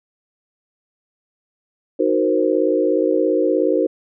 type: chord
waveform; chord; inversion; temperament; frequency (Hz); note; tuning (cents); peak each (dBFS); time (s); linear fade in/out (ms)
sine; C half-diminished seventh; first; equal; 311.1 / 370 / 466.2 / 523.3; Eb4 / Gb4 / Bb4 / C5; 0 / 0 / 0 / 0; -20; 1.99-3.87; 10
effects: none